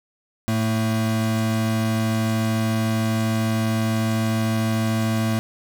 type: tone pair together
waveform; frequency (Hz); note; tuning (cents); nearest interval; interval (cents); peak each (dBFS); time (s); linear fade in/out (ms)
square; 110 / 223.3; A2 / A3; 0 / +26; octave; 1226; -23; 0.48-5.39; 0
effects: none